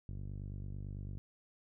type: tone with low-pass filter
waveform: 5% pulse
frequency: 49 Hz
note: G1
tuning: in tune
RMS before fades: -43 dBFS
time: 0.09-1.18 s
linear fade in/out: 0 ms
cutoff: 110 Hz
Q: 1
effects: none